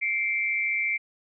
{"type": "tone pair together", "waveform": "sine", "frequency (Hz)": [2111, 2325], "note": ["C7", "D7"], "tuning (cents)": [15, -18], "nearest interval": "major second", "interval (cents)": 167, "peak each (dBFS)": [-27, -26], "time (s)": [0.01, 0.98], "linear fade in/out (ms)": 20, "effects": []}